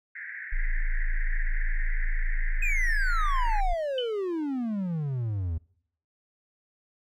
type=band-pass noise; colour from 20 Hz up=pink; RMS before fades=-39 dBFS; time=0.15-3.61 s; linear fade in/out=10 ms; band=1600 to 2100 Hz; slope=96 dB/octave
type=tone; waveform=sine; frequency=27.35 Hz; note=A0; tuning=9 cents flat; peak=-23 dBFS; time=0.52-3.74 s; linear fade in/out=10 ms
type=exponential sweep; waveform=triangle; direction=down; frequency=2538 to 77.78 Hz; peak=-25 dBFS; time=2.62-5.58 s; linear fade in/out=5 ms
type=tone with exponential decay; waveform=sine; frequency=3026 Hz; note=F#7; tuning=38 cents sharp; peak=-27 dBFS; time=3.98-4.19 s; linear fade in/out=2 ms; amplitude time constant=45 ms
effects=noise-tail reverb RT60 0.7 s tail -25 dB re dry